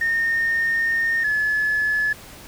sine tone pair in turn, 1832 / 1715.4 Hz, A#6 / A6, -31 / -44 cents, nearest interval minor second, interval 113 cents, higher first, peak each -17 dBFS, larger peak neither, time 0.01-1.24 / 1.24-2.13 s, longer first, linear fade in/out 5 ms, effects tanh soft clip ceiling -14 dBFS + pink hiss -42 dBFS RMS until 2.47 s

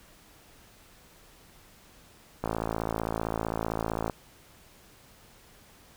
click train, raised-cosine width 1 ms, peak -15 dBFS, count 93, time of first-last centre 2.44-4.098 s, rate 55.5 Hz, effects pink hiss -56 dBFS RMS until 5.96 s

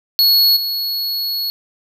square tone with level steps, 4350 Hz, C#8, 33 cents flat, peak -10 / -19 dBFS, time 0.19-1.5 s, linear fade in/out 0 ms, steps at 0.56 s, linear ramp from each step 10 ms, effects none

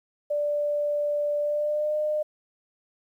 sine tone with pitch glide, 587.3 to 606.3 Hz, D5 to D#5, 0 to -45 cents, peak -23 dBFS, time 0.3-2.23 s, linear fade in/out 10 ms, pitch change +55 cents, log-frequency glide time 1.4-1.95 s, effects 10-bit

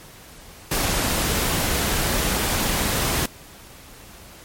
pink noise, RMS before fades -22 dBFS, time 0.71-3.26 s, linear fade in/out 5 ms, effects pink hiss -44 dBFS RMS until 4.44 s + MP3 64 kbps

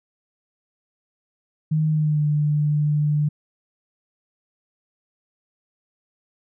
sine tone with pitch glide, 155.56 to 148.96 Hz, D#3 to D3, 0 to +25 cents, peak -17 dBFS, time 1.71-3.29 s, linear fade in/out 10 ms, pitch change -75 cents, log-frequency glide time 1.89-2.24 s, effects none

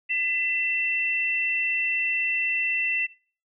sine tone pair together, 2008 / 2686 Hz, B6 / E7, +28 / +32 cents, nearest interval perfect fourth, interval 504 cents, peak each -29 / -24 dBFS, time 0.09-3.07 s, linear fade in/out 20 ms, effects noise-tail reverb RT60 0.4 s tail -19 dB re dry

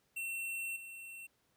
square tone with level steps, 2710 Hz, E7, 47 cents sharp, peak -38 / -47 dBFS, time 0.16-1.27 s, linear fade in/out 10 ms, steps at 0.76 s, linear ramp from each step 5 ms, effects pink hiss -75 dBFS RMS until 1.56 s + high-pass 80 Hz 12 dB/octave

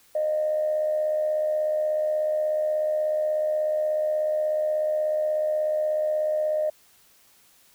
sine tone with amplitude modulation, 614 Hz, D#5, 23 cents flat, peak -19 dBFS, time 0.15-6.7 s, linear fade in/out 5 ms, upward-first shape sine, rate 76.5 Hz, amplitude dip 45%, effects tanh soft clip ceiling -15 dBFS + white hiss -58 dBFS RMS until 7.74 s

